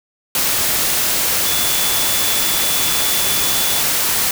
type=tone in noise; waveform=sine; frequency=3457 Hz; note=A7; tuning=31 cents flat; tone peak=-24 dBFS; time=1.46-3.81 s; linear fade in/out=2 ms; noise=white; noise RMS=-17 dBFS; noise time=0.35-4.31 s; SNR=-10 dB; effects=none